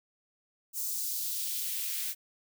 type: noise with high-pass filter sweep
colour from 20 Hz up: blue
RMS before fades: -34 dBFS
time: 0.73-2.15 s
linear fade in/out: 50 ms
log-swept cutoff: 6700 to 1800 Hz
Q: 1.3
effects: none